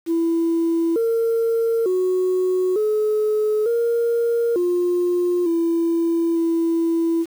sine tone with pitch steps, 332.5 / 457.8 / 368.6 / 427.2 / 467.8 / 353.7 / 334.4 / 332.1 Hz, E4 / A#4 / F#4 / G#4 / A#4 / F4 / E4 / E4, +15 / -31 / -7 / +49 / +6 / +22 / +25 / +13 cents, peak -15 dBFS, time 0.06-7.26 s, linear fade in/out 50 ms, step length 900 ms, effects tanh soft clip ceiling -14 dBFS + 7-bit

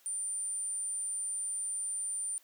sine tone, 9100 Hz, C#9, 44 cents sharp, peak -33 dBFS, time 0.06-2.38 s, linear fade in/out 0 ms, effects white hiss -64 dBFS RMS until 2.43 s + high-pass 300 Hz 12 dB/octave

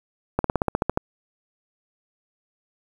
slowing click train, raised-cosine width 1 ms, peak -6 dBFS, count 10, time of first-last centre 0.39-0.974 s, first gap 53 ms, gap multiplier 1.05, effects 7-bit

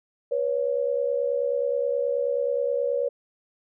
sine tone pair together, 487.8 / 557.2 Hz, B4 / C#5, -21 / +9 cents, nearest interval major second, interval 230 cents, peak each -25 dBFS, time 0.31-3.09 s, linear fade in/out 10 ms, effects none

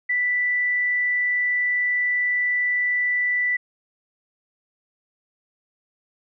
sine tone, 1975.5 Hz, B6, in tune, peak -19 dBFS, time 0.09-3.57 s, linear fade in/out 10 ms, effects none

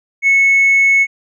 triangle tone with tanh clipping, 2200 Hz, C#7, 14 cents flat, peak -8 dBFS, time 0.22-1.07 s, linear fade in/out 50 ms, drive 5 dB, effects none

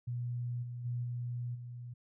sine tone with level steps, 121.4 Hz, B2, 29 cents flat, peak -34 / -39 / -33 / -35 / -42 dBFS, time 0.07-1.94 s, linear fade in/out 10 ms, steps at 0.62 / 0.84 / 1.03 / 1.54 s, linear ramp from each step 20 ms, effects none

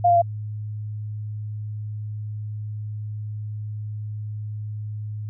sine tone with pitch steps, 702 / 693.1 / 684.4 Hz, F5 / F5 / F5, +9 / -13 / -35 cents, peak -13 dBFS, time 0.04-0.22 s, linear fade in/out 10 ms, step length 60 ms, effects added 106 Hz sine -28 dBFS peak until 5.29 s

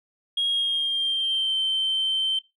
sine tone with pitch glide, 3276 to 3106 Hz, G#7 to G7, -24 to -17 cents, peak -20 dBFS, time 0.37-2.39 s, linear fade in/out 5 ms, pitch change -93 cents, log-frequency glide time 0.49-1.56 s, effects noise-tail reverb RT60 0.2 s tail -18 dB re dry + tanh soft clip ceiling -18 dBFS

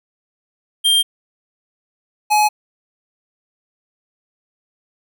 square tone pair in turn, 3187 / 844.1 Hz, G7 / G#5, +28 / +28 cents, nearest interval octave + major seventh, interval 2300 cents, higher first, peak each -12 dBFS, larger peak neither, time 0.84-1.03 / 2.3-2.49 s, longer neither, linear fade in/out 20 ms, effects none

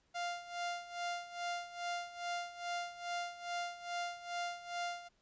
sawtooth tone with tremolo, 698.5 Hz, F5, in tune, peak -32 dBFS, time 0.14-5.09 s, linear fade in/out 20 ms, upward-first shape sine, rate 2.4 Hz, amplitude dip 80%, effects pink hiss -75 dBFS RMS until 5.21 s + resampled to 16000 Hz

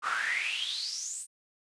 brown noise with high-pass filter sweep, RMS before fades -33 dBFS, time 0.02-1.27 s, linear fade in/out 50 ms, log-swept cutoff 1200 to 9000 Hz, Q 9.6, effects resampled to 22050 Hz

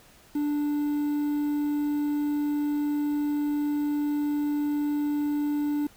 triangle tone with quantisation, 293.7 Hz, D4, in tune, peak -22 dBFS, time 0.35-5.87 s, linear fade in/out 5 ms, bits 8, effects pink hiss -55 dBFS RMS until 5.96 s

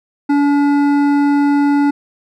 sine tone with hard clipping, 286.2 Hz, D4, 45 cents flat, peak -12 dBFS, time 0.29-1.91 s, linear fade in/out 10 ms, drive 11 dB, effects none

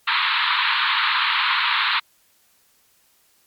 pink band-pass noise, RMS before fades -20 dBFS, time 0.07-2 s, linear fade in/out 10 ms, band 920 to 4200 Hz, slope 96 dB/octave, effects white hiss -60 dBFS RMS until 3.46 s + MP3 96 kbps

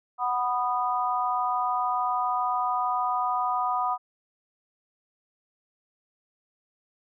sine chord, B major, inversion second, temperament just, 740.8 / 987.8 / 1234.7 Hz, F#5 / B5 / D#6, +2 / 0 / -14 cents, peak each -28 dBFS, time 0.18-3.98 s, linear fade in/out 50 ms, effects none

